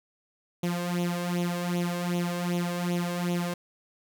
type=tone with flanger; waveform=sawtooth; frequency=175.2 Hz; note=F3; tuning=6 cents sharp; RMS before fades=-29 dBFS; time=0.63-3.54 s; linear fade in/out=5 ms; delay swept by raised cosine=0.3 to 1.9 ms; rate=2.6 Hz; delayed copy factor=+0.75; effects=none